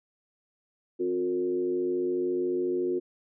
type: tone with frequency modulation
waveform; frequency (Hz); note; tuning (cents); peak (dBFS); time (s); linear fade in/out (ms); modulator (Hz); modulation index
sine; 360.7; F#4; -44; -25; 0.99-3; 20; 94.1; 0.68
effects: none